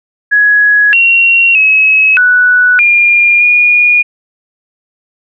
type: tone with pitch steps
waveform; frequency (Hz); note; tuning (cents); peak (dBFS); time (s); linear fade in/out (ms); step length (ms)
sine; 1675 / 2742 / 2567 / 1480 / 2409 / 2439; G#6 / F7 / E7 / F#6 / D7 / D#7; +14 / -32 / -47 / 0 / +43 / -35; -4; 0.31-4.03; 20; 620
effects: none